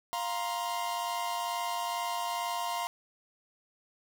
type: chord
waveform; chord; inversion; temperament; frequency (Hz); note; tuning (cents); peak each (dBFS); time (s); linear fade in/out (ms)
45% pulse; F suspended fourth; none; equal with one note detuned; 698.5 / 944.3 / 1046.5; F5 / Bb5 / C6; 0 / +22 / 0; -36 / -35 / -37; 0.13-2.87; 0
effects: none